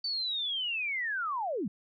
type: linear sweep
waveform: sine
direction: down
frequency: 4583 to 161.7 Hz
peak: -30 dBFS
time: 0.04-1.68 s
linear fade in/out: 5 ms
effects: none